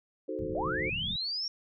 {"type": "chord", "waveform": "sine", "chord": "D# diminished seventh", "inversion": "none", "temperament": "equal", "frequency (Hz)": [311.1, 370, 440, 523.3], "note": ["D#4", "F#4", "A4", "C5"], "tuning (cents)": [0, 0, 0, 0], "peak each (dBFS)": -38, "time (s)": [0.28, 0.9], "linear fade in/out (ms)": 10}
{"type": "low-pass noise", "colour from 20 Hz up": "white", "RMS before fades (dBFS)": -40, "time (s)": [0.39, 1.16], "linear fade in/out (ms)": 0, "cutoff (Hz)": 220, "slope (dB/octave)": 48}
{"type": "linear sweep", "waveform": "sine", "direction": "up", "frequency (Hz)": [523.3, 5588], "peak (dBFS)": -31, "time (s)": [0.55, 1.48], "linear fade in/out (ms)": 2}
{"effects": []}